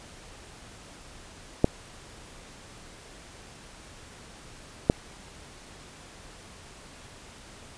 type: clicks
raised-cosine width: 2 ms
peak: -4 dBFS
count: 2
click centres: 1.644 / 4.899 s
effects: pink hiss -48 dBFS RMS until 7.77 s + resampled to 22050 Hz